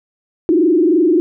sine tone with frequency modulation, 335.8 Hz, E4, 32 cents sharp, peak -9 dBFS, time 0.49-1.2 s, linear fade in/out 0 ms, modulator 23.1 Hz, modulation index 1.5, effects none

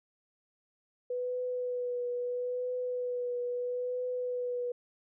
sine tone with vibrato, 493.9 Hz, B4, in tune, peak -31 dBFS, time 1.1-4.72 s, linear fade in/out 5 ms, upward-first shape triangle, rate 0.76 Hz, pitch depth 24 cents each way, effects none

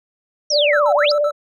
sine exponential two-way sweep, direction down then up, 5920 to 659.3 to 5420 Hz, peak -16 dBFS, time 0.5-1.12 s, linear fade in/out 5 ms, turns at 0.94 s
sine tone with vibrato, 587.3 Hz, D5, in tune, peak -14 dBFS, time 0.5-1.32 s, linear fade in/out 50 ms, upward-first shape square, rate 17 Hz, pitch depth 24 cents each way
triangle tone bursts, 1318.5 Hz, E6, in tune, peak -22 dBFS, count 5, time 0.73-1.309 s, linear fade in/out 2 ms, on 67 ms, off 61 ms
effects none

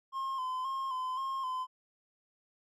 triangle tone with vibrato, 1046.5 Hz, C6, in tune, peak -31 dBFS, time 0.12-1.67 s, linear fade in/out 50 ms, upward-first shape square, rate 1.9 Hz, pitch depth 39 cents each way, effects none

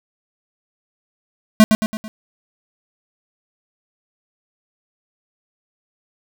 square tone with echo, 217.1 Hz, A3, 23 cents flat, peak -6 dBFS, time 1.6-1.64 s, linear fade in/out 0 ms, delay 110 ms, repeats 4, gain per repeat -6 dB, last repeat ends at 2.08 s, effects none

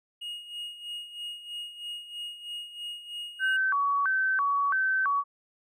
triangle tone with tremolo, 2871 Hz, F7, 47 cents sharp, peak -32 dBFS, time 0.21-3.57 s, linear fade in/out 10 ms, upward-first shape sine, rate 3.1 Hz, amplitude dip 70%
sine tone with vibrato, 1318.5 Hz, E6, in tune, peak -23 dBFS, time 3.39-5.24 s, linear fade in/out 50 ms, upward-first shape square, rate 1.5 Hz, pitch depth 270 cents each way
effects none

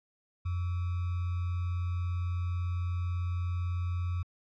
sine tone with sample-and-hold, 88.2 Hz, F2, 18 cents sharp, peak -29 dBFS, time 0.45-4.23 s, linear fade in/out 10 ms, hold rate 1225 Hz, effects low-pass 3000 Hz 12 dB/octave

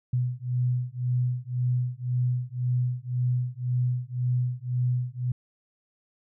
sine beating tone pair, 123.47 / 125.37 Hz, B2 / B2, 0 / +26 cents, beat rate 1.9 Hz, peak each -27 dBFS, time 0.13-5.32 s, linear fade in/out 5 ms, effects none

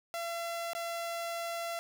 sawtooth tone with dropouts, 678 Hz, E5, 49 cents sharp, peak -31 dBFS, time 0.14-1.79 s, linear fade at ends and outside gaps 0 ms, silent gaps 0.733-0.75 s, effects none

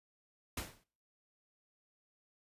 pink noise with exponential decay, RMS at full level -36 dBFS, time 0.57-0.84 s, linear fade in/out 5 ms, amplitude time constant 57 ms, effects noise-tail reverb RT60 0.5 s tail -25 dB re dry + resampled to 32000 Hz

